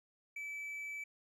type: tone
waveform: triangle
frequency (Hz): 2306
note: D7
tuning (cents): -32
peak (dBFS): -39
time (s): 0.36-1.04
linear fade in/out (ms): 5
effects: none